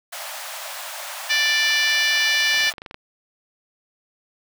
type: high-pass noise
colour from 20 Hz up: pink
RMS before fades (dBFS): -33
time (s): 0.12-2.73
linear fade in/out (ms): 10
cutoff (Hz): 570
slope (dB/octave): 96
type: harmonic tone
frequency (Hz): 588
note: D5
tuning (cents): +2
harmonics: 3 / 4 / 5 / 6 / 7 / 8 / 9 / 10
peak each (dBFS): -21 / -23 / -25 / -27 / -28 / -29 / -30 / -31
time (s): 1.29-2.71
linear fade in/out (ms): 20
type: clicks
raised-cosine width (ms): 0.3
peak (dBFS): -20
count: 11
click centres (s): 2.544 / 2.574 / 2.606 / 2.637 / 2.67 / 2.738 / 2.782 / 2.819 / 2.862 / 2.911 / 2.944
effects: none